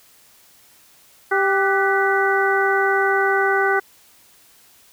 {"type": "harmonic tone with a mistuned harmonic", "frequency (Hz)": 392, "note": "G4", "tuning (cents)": 0, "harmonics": [1, 2, 3, 4, 5], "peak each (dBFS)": [-20, -22, -25, -20, -25], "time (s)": [1.31, 3.8], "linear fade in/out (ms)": 10, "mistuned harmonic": 4, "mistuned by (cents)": -78, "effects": ["white hiss -52 dBFS RMS until 4.92 s"]}